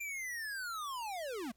square linear sweep, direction down, 2391 to 207.7 Hz, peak -39 dBFS, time 0-1.52 s, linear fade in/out 10 ms, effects added 50 Hz sine -70 dBFS peak until 1.56 s + pink hiss -75 dBFS RMS until 1.56 s

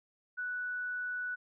sine tone, 1480 Hz, F#6, in tune, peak -34 dBFS, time 0.37-1.36 s, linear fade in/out 20 ms, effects none

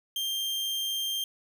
40% pulse tone, 3176 Hz, G7, 22 cents sharp, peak -28 dBFS, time 0.16-1.24 s, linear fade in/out 2 ms, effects none

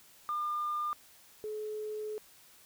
sine tone pair in turn, 1204 / 427.4 Hz, D6 / G#4, +43 / +50 cents, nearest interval octave + tritone, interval 1793 cents, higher first, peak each -30 / -35 dBFS, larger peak first, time 0.29-0.93 / 1.44-2.18 s, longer second, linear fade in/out 0 ms, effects tanh soft clip ceiling -27 dBFS + white hiss -59 dBFS RMS until 2.65 s

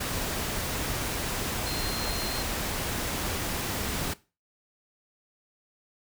sine tone in noise, 4186 Hz, C8, in tune, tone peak -35 dBFS, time 1.66-2.43 s, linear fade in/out 10 ms, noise pink, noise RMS -31 dBFS, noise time 0-4.14 s, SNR -7 dB, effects noise-tail reverb RT60 0.3 s tail -19 dB re dry

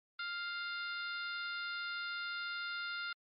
harmonic tone with a mistuned harmonic, 698.5 Hz, F5, in tune, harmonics 2 / 3 / 4 / 5 / 6 / 7, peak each -39 / -48 / -50 / -48 / -50 / -54 dBFS, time 0.19-3.13 s, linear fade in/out 5 ms, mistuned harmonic 5, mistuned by +50 cents, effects MP3 32 kbps

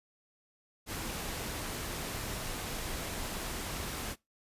pink noise, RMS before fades -38 dBFS, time 0.86-4.16 s, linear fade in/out 50 ms, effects noise-tail reverb RT60 0.2 s tail -22 dB re dry + resampled to 32000 Hz

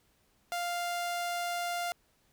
sawtooth tone, 698.5 Hz, F5, in tune, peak -28 dBFS, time 0.52-1.92 s, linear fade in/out 0 ms, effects pink hiss -70 dBFS RMS until 2.32 s

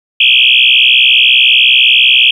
sine tone with frequency modulation, 2900 Hz, F#7, 35 cents flat, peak -4 dBFS, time 0.2-2.31 s, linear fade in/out 5 ms, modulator 62.8 Hz, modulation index 7, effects 7-bit

